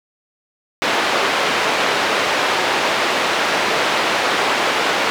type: band-pass noise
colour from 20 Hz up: pink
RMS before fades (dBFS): -18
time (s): 0.82-5.1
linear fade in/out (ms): 0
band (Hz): 470 to 3500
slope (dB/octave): 12
effects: none